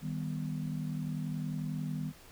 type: chord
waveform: sine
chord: Eb augmented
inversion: none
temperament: equal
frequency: 155.56 / 196 / 246.9 Hz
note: Eb3 / G3 / B3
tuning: 0 / 0 / 0 cents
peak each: -35 / -40 / -40 dBFS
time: 0.01-2.13 s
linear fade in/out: 50 ms
effects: pink hiss -56 dBFS RMS until 2.31 s